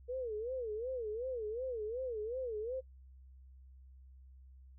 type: tone with vibrato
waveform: sine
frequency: 469.9 Hz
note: A#4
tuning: 14 cents sharp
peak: -36 dBFS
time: 0.08-2.81 s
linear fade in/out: 20 ms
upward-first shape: sine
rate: 2.7 Hz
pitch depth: 190 cents each way
effects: noise-tail reverb RT60 0.1 s tail -21 dB re dry + added 65 Hz sine -54 dBFS peak until 4.78 s